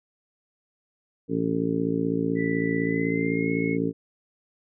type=harmonic tone; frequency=55.9 Hz; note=A1; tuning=28 cents sharp; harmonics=2 / 3 / 4 / 5 / 6 / 7 / 8; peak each=-37 / -29 / -33 / -26 / -36 / -32 / -30 dBFS; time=1.28-3.93 s; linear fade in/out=50 ms
type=tone with pitch glide; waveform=sine; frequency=1975.5 to 2179 Hz; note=B6 to C#7; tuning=0 to -30 cents; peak=-32 dBFS; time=2.35-3.78 s; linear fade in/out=50 ms; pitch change=+170 cents; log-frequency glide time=2.82-3.52 s
effects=none